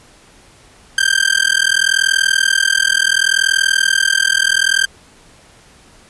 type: tone with amplitude modulation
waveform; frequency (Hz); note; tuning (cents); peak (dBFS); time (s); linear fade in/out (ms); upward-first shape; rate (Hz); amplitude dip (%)
sawtooth; 1577; G6; +10; -4; 0.98-4.86; 2; sine; 40.7; 100
effects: pink hiss -46 dBFS RMS until 6.09 s + resampled to 24000 Hz